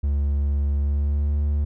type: tone with pitch glide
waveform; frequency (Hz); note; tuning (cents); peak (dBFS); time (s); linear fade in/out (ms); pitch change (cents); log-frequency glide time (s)
triangle; 71.1 to 73.14; C#2 to D2; +45 to -7; -17; 0.03-1.65; 10; +48; 0.78-1.37
effects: none